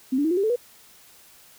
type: tone with pitch steps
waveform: sine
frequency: 260.1 / 288.6 / 320.2 / 355.3 / 394.2 / 437.4 / 485.4 Hz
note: C4 / D4 / D#4 / F4 / G4 / A4 / B4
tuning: -10 / -30 / +50 / +30 / +10 / -10 / -30 cents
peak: -19 dBFS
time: 0.12-0.561 s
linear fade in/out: 10 ms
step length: 63 ms
effects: white hiss -52 dBFS RMS until 1.58 s